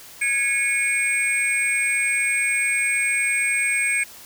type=tone cluster; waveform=sine; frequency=1663 / 2196 / 2425 / 8300 Hz; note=G#6 / C#7 / D#7 / C9; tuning=+2 / -17 / -45 / -15 cents; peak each=-28 / -21 / -25 / -27 dBFS; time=0.21-4.04 s; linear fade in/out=10 ms; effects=white hiss -43 dBFS RMS until 4.25 s